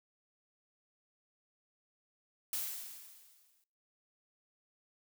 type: noise with exponential decay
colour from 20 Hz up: blue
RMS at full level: -35 dBFS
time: 2.53-3.64 s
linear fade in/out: 1 ms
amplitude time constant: 240 ms
effects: noise-tail reverb RT60 0.5 s tail -22 dB re dry